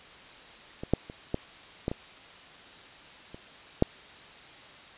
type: clicks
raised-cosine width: 2 ms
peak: -22 / -8 / -27 / -14 / -14 / -19 / -29 / -6 dBFS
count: 8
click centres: 0.835 / 0.936 / 1.099 / 1.344 / 1.881 / 1.915 / 3.345 / 3.824 s
effects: white hiss -49 dBFS RMS until 4.97 s + resampled to 8000 Hz